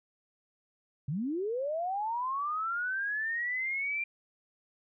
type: linear sweep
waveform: sine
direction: up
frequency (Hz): 126.5 to 2381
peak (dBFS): -30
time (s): 1.08-4.04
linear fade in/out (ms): 5
effects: none